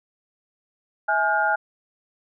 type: tone cluster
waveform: sine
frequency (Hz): 649 / 836 / 1422 / 1571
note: E5 / G#5 / F6 / G6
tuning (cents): -27 / +11 / +31 / +3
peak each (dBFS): -27 / -22 / -22 / -29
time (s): 1.08-1.56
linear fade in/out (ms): 10
effects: none